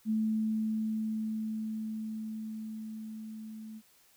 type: tone with level ramp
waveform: sine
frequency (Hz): 218.5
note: A3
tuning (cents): -12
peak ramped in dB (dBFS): -26 to -42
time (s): 0.05-3.82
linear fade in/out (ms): 50
effects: white hiss -64 dBFS RMS until 4.16 s